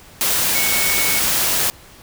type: tone in noise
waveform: sine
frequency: 2217 Hz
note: C#7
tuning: in tune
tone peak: -22 dBFS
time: 0.55-1.19 s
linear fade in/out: 0 ms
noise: white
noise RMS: -18 dBFS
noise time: 0.21-1.7 s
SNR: -7 dB
effects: pink hiss -44 dBFS RMS until 2.02 s